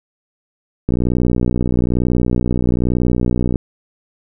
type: click train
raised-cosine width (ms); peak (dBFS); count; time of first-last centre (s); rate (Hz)
3; -4; 164; 0.89-3.558; 61.1
effects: none